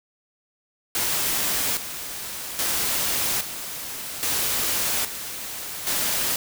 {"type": "noise with tremolo", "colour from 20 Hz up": "white", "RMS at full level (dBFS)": -24, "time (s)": [0.95, 6.36], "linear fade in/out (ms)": 2, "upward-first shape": "square", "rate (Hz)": 0.61, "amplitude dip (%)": 65, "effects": []}